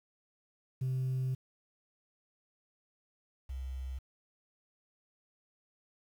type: tone pair in turn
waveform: sine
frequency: 129.9 / 65.25 Hz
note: C3 / C2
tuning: -12 / -4 cents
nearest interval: octave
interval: 1192 cents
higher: first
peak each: -28 / -36 dBFS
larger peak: first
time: 0.81-1.35 / 3.49-3.99 s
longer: first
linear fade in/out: 10 ms
effects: tanh soft clip ceiling -29 dBFS + 10-bit